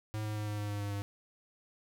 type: tone with pitch steps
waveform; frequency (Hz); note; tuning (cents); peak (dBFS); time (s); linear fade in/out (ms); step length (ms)
square; 107.6 / 106.61 / 105.63 / 104.66 / 103.69 / 102.74 / 101.8 / 100.86; A2 / G#2 / G#2 / G#2 / G#2 / G#2 / G#2 / G2; -38 / +46 / +30 / +14 / -2 / -18 / -34 / +50; -35; 0.14-1.02; 0; 110
effects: none